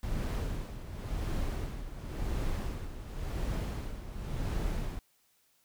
brown noise with tremolo, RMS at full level -32 dBFS, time 0.03-4.99 s, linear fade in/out 0 ms, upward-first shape sine, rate 0.93 Hz, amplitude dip 70%, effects white hiss -70 dBFS RMS until 5.64 s

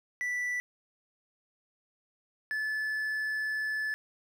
triangle tone pair in turn, 1970 / 1733.1 Hz, B6 / A6, -5 / -27 cents, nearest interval major second, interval 222 cents, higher first, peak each -28 dBFS, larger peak neither, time 0.21-0.6 / 2.51-3.94 s, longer second, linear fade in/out 0 ms, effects none

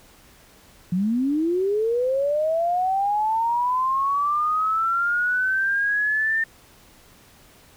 sine linear sweep, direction up, 171 to 1810 Hz, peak -19 dBFS, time 0.92-6.44 s, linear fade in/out 5 ms, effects pink hiss -52 dBFS RMS until 7.76 s

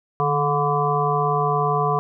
harmonic tone with a mistuned harmonic, 144.6 Hz, D3, 27 cents flat, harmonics 1 / 3 / 5 / 7 / 8, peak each -24 / -24 / -24 / -24 / -24 dBFS, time 0.2-1.99 s, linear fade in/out 0 ms, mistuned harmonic 1, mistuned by +65 cents, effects none

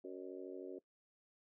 harmonic tone with a mistuned harmonic, 93.2 Hz, F#2, 13 cents sharp, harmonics 3 / 4 / 5 / 6 / 7, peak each -51 / -47 / -52 / -55 / -58 dBFS, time 0.04-0.79 s, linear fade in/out 5 ms, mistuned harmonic 7, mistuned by -87 cents, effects noise-tail reverb RT60 0.1 s tail -20 dB re dry

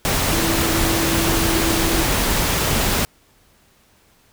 sine tone in noise, 329.6 Hz, E4, in tune, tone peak -22 dBFS, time 0.33-2.03 s, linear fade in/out 0 ms, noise pink, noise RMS -19 dBFS, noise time 0.05-3.05 s, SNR -6 dB, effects pink hiss -56 dBFS RMS until 4.32 s

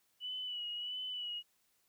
sine tone with vibrato, 2953 Hz, F#7, 4 cents flat, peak -38 dBFS, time 0.2-1.43 s, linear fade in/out 50 ms, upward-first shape sine, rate 1.5 Hz, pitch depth 40 cents each way, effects white hiss -75 dBFS RMS until 1.88 s

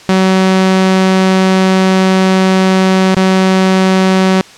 sawtooth tone with dropouts, 188.6 Hz, F#3, 33 cents sharp, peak -3 dBFS, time 0.09-4.41 s, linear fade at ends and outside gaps 0 ms, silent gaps 3.146-3.168 s, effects white hiss -36 dBFS RMS until 4.57 s + low-pass 6000 Hz 12 dB/octave

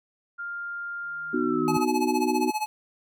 sine tone with pitch glide, 1400 to 1269.1 Hz, F6 to D#6, +4 to +34 cents, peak -31 dBFS, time 0.38-1.85 s, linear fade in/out 20 ms, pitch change -170 cents, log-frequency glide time 1.34-1.69 s
sine tone with exponential growth, 158.7 Hz, D#3, 35 cents sharp, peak -27 dBFS, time 1.03-1.77 s, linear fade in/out 0 ms, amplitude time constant 160 ms
sine chord, B major, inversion none, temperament just, 246.9 / 308.7 / 370.4 Hz, B3 / D#4 / F#4, 0 / -14 / +2 cents, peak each -27 dBFS, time 1.33-2.51 s, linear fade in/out 10 ms
square tone with tremolo, 856 Hz, A5, 48 cents flat, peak -24 dBFS, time 1.68-2.66 s, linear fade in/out 0 ms, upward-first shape sine, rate 15 Hz, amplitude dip 85%
effects none

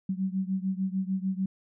sine beating tone pair, 187.7 / 194.4 Hz, F#3 / G3, +25 / -14 cents, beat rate 6.7 Hz, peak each -29 / -31 dBFS, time 0.09-1.46 s, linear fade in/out 5 ms, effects none

